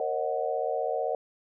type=chord; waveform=sine; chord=D# minor seventh; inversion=second; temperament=equal with one note detuned; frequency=466.2 / 542 / 622.3 / 740 Hz; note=A#4 / C#5 / D#5 / F#5; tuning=0 / -39 / 0 / 0 cents; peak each=-32 dBFS; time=0-1.15 s; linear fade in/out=2 ms; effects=none